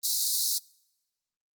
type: high-pass noise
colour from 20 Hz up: pink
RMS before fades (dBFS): -27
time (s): 0.03-0.59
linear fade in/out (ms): 20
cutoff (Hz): 3900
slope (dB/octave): 96
effects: noise-tail reverb RT60 1.0 s tail -26 dB re dry + Opus 24 kbps